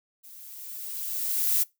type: noise with level ramp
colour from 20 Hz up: violet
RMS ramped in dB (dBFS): -48 to -22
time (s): 0.23-1.64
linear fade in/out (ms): 20
effects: noise-tail reverb RT60 0.2 s tail -22 dB re dry